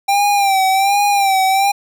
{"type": "tone with vibrato", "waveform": "square", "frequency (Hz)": 789, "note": "G5", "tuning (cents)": 11, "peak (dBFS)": -12, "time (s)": [0.08, 1.72], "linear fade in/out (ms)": 10, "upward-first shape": "sine", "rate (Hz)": 1.3, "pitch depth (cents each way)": 64, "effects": []}